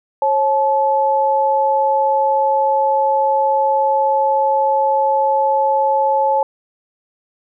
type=tone pair together; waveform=sine; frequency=544 / 863.5 Hz; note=C#5 / A5; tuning=-33 / -33 cents; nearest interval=minor sixth; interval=800 cents; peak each=-17 / -14 dBFS; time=0.22-6.43 s; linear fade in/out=2 ms; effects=none